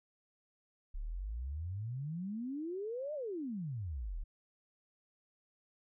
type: exponential two-way sweep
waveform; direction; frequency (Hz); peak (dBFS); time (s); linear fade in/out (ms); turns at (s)
sine; up then down; 33.06 to 622.3 to 33.06; -37; 0.94-4.24; 10; 3.14
effects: none